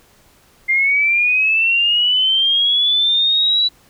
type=linear sweep; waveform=sine; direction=up; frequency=2093 to 3951 Hz; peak=-12 dBFS; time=0.68-3.69 s; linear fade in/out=20 ms; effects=pink hiss -52 dBFS RMS until 3.89 s